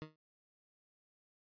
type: tone with exponential decay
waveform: 20% pulse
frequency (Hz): 155.56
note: D#3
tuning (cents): 0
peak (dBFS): -35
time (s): 0.02-0.16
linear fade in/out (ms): 0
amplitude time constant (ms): 30
effects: resampled to 11025 Hz